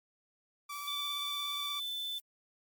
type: tone with vibrato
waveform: sawtooth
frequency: 1156 Hz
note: D6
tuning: 28 cents flat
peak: -36 dBFS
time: 0.69-1.8 s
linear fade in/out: 10 ms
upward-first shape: square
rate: 17 Hz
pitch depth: 13 cents each way
type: noise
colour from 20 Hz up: violet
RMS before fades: -48 dBFS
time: 0.72-2.2 s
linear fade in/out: 0 ms
type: tone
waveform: sine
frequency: 3520 Hz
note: A7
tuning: in tune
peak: -35 dBFS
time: 0.87-2.19 s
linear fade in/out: 10 ms
effects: MP3 96 kbps